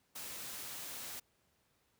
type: noise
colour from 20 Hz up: white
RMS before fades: -45 dBFS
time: 0.15-1.2 s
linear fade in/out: 10 ms
effects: pink hiss -75 dBFS RMS until 1.99 s + high-pass 60 Hz 12 dB/octave